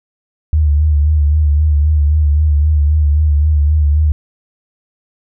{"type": "tone with vibrato", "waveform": "sine", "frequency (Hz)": 75, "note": "D2", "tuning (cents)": 37, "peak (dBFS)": -8, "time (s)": [0.53, 4.12], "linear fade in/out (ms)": 0, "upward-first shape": "sine", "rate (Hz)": 3.8, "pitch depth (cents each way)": 58, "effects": []}